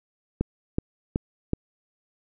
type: click train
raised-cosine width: 3 ms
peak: -10 dBFS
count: 4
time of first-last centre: 0.41-1.534 s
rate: 2.67 Hz
effects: none